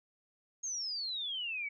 sine exponential sweep, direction down, 6600 to 2217 Hz, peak -35 dBFS, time 0.63-1.69 s, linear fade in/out 10 ms, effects none

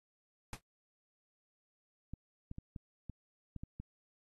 pink noise with exponential decay, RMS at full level -39 dBFS, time 0.53-0.61 s, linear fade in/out 2 ms, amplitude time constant 17 ms
clicks, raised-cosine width 5 ms, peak -31 dBFS, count 8, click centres 2.136 / 2.514 / 2.584 / 2.762 / 3.097 / 3.563 / 3.635 / 3.8 s
effects AAC 32 kbps

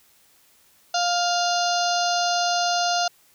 harmonic tone, 702 Hz, F5, 9 cents sharp, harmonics 1 / 2 / 4 / 5 / 6 / 7 / 8 / 9, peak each -22 / -28 / -32 / -34 / -30 / -30 / -36 / -32 dBFS, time 0.94-3.08 s, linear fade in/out 5 ms, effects white hiss -58 dBFS RMS until 3.34 s

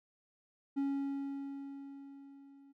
triangle tone with level ramp, 277.2 Hz, C#4, in tune, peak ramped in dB -28 to -55 dBFS, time 0.76-2.73 s, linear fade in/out 20 ms, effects none

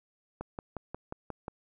click train, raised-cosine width 1 ms, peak -23 dBFS, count 7, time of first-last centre 0.41-1.481 s, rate 5.6 Hz, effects none

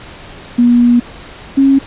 sine tone pair in turn, 240.6 / 272.6 Hz, B3 / C#4, -45 / -29 cents, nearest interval major second, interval 216 cents, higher second, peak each -5 dBFS, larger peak neither, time 0.58-1 / 1.57-1.79 s, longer first, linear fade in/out 10 ms, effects pink hiss -33 dBFS RMS until 1.86 s + resampled to 8000 Hz

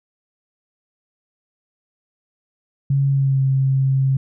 sine tone with pitch glide, 138.2 to 134.19 Hz, C#3 to C3, -5 to +44 cents, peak -14 dBFS, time 2.9-4.17 s, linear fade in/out 5 ms, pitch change -51 cents, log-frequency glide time 3.09-3.41 s, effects none

